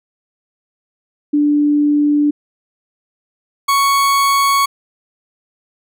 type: tone pair in turn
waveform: sine / 40% pulse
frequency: 293.7 / 1111.5 Hz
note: D4 / C#6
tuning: 0 / +4 cents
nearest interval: octave + major seventh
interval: 2304 cents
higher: second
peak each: -10 dBFS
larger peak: neither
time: 1.33-2.31 / 3.68-4.66 s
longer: neither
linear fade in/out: 10 ms
effects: none